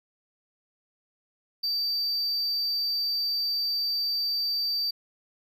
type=tone; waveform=triangle; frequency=4644 Hz; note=D8; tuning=20 cents flat; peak=-24 dBFS; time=1.63-4.91 s; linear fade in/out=10 ms; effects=none